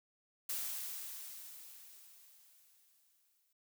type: noise with exponential decay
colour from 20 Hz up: blue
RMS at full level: -38 dBFS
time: 0.49-3.53 s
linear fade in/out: 5 ms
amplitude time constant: 660 ms
effects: none